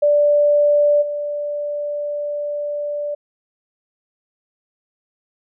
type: tone with level steps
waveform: sine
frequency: 586 Hz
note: D5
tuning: 4 cents flat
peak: -11 / -21 dBFS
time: 0.02-3.15 s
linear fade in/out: 10 ms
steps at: 1.01 s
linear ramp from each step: 20 ms
effects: none